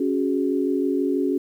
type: chord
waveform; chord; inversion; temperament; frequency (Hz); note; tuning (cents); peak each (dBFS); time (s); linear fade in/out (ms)
sine; C# suspended fourth; none; just; 277.2 / 369.6 / 415.8; C#4 / F#4 / G#4; 0 / -2 / +2; -22 / -24 / -27; 0-1.38; 5
effects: 9-bit